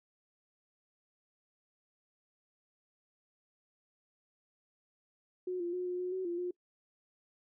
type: tone with pitch steps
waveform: sine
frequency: 364.9 / 346.6 / 362 / 358.8 / 362.6 / 374.5 / 345.6 / 357.1 Hz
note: F#4 / F4 / F#4 / F4 / F#4 / F#4 / F4 / F4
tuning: -24 / -13 / -38 / +47 / -35 / +21 / -18 / +39 cents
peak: -33 dBFS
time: 5.47-6.51 s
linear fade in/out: 5 ms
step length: 130 ms
effects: noise-tail reverb RT60 0.1 s tail -24 dB re dry